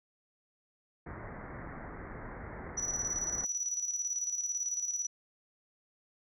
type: low-pass noise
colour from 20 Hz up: pink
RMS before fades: -44 dBFS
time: 1.06-3.45 s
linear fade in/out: 5 ms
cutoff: 2100 Hz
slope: 96 dB/octave
type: tone with tremolo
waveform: sine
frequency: 5890 Hz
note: F#8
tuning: 9 cents flat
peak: -30 dBFS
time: 2.77-5.07 s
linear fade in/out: 10 ms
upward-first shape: square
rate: 18 Hz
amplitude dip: 55%
effects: none